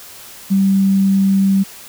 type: tone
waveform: sine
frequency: 194.5 Hz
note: G3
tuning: 13 cents flat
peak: -10 dBFS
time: 0.5-1.64 s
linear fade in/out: 20 ms
effects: white hiss -37 dBFS RMS until 1.88 s